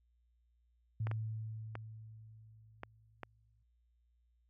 sine tone with exponential decay, 110 Hz, A2, in tune, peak -33 dBFS, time 1-3.63 s, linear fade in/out 5 ms, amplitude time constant 570 ms
clicks, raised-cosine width 0.5 ms, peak -27 dBFS, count 5, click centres 1.07 / 1.114 / 1.754 / 2.834 / 3.233 s
effects added 59 Hz sine -70 dBFS peak until 4.49 s

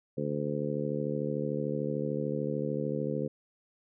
harmonic tone, 73.42 Hz, D2, in tune, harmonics 2 / 3 / 4 / 5 / 6 / 7, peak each -35 / -36 / -38 / -40 / -36 / -36 dBFS, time 0.17-3.28 s, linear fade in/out 10 ms, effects none

